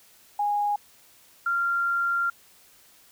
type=tone pair in turn; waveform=sine; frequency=824 / 1385.8 Hz; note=G#5 / F6; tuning=-14 / -14 cents; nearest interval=major sixth; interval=900 cents; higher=second; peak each=-22 dBFS; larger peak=neither; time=0.39-0.76 / 1.46-2.3 s; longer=second; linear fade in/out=5 ms; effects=white hiss -56 dBFS RMS until 3.11 s